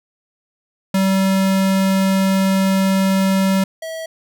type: tone pair in turn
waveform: square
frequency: 192.2 / 647.8 Hz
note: G3 / E5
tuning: -34 / -30 cents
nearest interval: octave + major sixth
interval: 2104 cents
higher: second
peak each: -14 / -26 dBFS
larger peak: first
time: 0.94-3.64 / 3.82-4.06 s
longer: first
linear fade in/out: 5 ms
effects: none